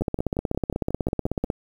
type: two click trains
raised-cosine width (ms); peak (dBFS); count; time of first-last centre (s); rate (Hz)
2; -15 / -10; 9 / 25; 0.01-1.444 / 0.02-1.501; 5.58 / 16.2
effects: 8-bit